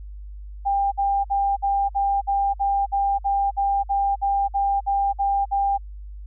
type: tone bursts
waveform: sine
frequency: 796 Hz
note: G5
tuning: 26 cents sharp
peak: -18 dBFS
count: 16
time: 0.65-5.78 s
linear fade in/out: 20 ms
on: 270 ms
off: 54 ms
effects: added 50 Hz sine -34 dBFS peak until 6.26 s